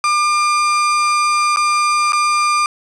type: tone with dropouts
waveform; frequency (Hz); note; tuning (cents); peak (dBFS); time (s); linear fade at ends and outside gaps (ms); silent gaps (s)
35% pulse; 1199; D6; +36; -11; 0.04-2.66; 1; 1.561-1.57 / 2.122-2.131
effects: resampled to 22050 Hz + 8-bit